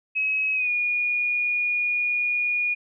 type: tone with pitch glide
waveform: sine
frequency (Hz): 2557 to 2443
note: D#7 to D#7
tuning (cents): +47 to -32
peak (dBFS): -21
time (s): 0.15-2.75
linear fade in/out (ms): 20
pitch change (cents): -79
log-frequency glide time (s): 0.54-0.7
effects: none